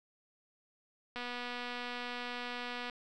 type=click train; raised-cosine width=0.3 ms; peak=-25 dBFS; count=425; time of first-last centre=1.16-2.898 s; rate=244 Hz; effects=none